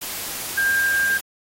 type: tone in noise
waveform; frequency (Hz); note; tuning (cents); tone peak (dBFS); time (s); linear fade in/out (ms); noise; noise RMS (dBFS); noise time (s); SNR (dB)
sine; 1600; G6; +35; -17; 0.57-1.18; 10; white; -30; 0.01-1.21; +10
effects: AAC 48 kbps